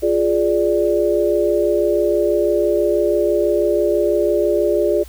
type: chord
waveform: sine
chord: D diminished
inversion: first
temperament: equal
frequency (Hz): 349.2 / 415.3 / 587.3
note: F4 / Ab4 / D5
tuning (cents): 0 / 0 / 0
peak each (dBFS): -18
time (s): 0.02-5.04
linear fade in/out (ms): 20
effects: added 60 Hz sine -36 dBFS peak until 5.08 s + white hiss -45 dBFS RMS until 5.08 s